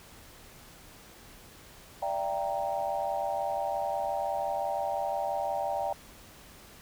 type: chord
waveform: sine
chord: E half-diminished seventh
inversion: third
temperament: equal with one note detuned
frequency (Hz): 587.3 / 673.1 / 784 / 932.3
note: D5 / E5 / G5 / Bb5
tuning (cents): 0 / +36 / 0 / 0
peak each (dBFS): -34 / -35 / -32 / -37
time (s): 2.02-5.93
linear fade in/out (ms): 5
effects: pink hiss -52 dBFS RMS until 6.81 s